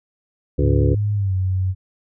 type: harmonic tone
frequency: 71.1 Hz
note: C#2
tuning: 45 cents sharp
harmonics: 1 / 2 / 4 / 5 / 6 / 7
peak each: -18 / -21 / -24 / -25 / -26 / -26 dBFS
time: 0.58-0.95 s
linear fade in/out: 10 ms
type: tone with pitch glide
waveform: sine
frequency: 103.83 to 93.58 Hz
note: G#2 to F#2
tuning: 0 to +20 cents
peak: -17 dBFS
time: 0.6-1.75 s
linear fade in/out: 50 ms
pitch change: -180 cents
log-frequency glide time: 1.14-1.34 s
effects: none